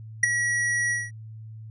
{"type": "tone with ADSR envelope", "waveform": "square", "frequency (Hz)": 1920, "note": "B6", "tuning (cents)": -49, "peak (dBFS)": -13, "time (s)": [0.23, 1.11], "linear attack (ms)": 6, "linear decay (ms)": 13, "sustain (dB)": -10, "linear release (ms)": 200, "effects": ["added 110 Hz sine -38 dBFS peak until 1.7 s", "resampled to 24000 Hz"]}